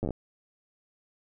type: slowing click train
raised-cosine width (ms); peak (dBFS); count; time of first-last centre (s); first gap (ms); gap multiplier
2; -18; 7; 0.03-0.107; 9; 1.14
effects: none